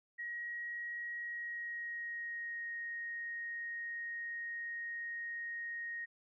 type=tone with pitch glide; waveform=sine; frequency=1898 to 1868.6 Hz; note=A#6 to A#6; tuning=+31 to +4 cents; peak=-39 dBFS; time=0.18-6.06 s; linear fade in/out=20 ms; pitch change=-27 cents; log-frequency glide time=1.18-2.71 s; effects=none